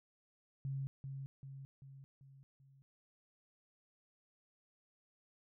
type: tone with echo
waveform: sine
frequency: 136.1 Hz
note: C#3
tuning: 31 cents flat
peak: -37 dBFS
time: 0.65-0.87 s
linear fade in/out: 0 ms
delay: 390 ms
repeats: 5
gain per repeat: -5 dB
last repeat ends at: 2.82 s
effects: none